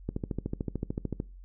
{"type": "click train", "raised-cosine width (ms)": 3, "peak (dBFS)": -18, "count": 16, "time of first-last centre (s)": [0.09, 1.201], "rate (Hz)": 13.5, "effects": ["noise-tail reverb RT60 0.3 s tail -22 dB re dry", "added 45 Hz sine -45 dBFS peak until 1.44 s"]}